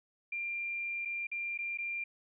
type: tone with dropouts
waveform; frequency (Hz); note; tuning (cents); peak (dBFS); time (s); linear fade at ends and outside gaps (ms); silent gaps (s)
sine; 2384; D7; +25; -34; 0.32-2.04; 5; 1.051-1.055 / 1.27-1.315 / 1.577-1.587 / 1.775-1.785
effects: none